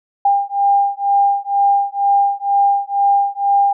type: beating tone pair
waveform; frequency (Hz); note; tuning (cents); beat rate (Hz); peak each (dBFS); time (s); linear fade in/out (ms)
sine; 800 / 802.1; G5 / G5; +35 / +40; 2.1; -15; 0.25-3.73; 5
effects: none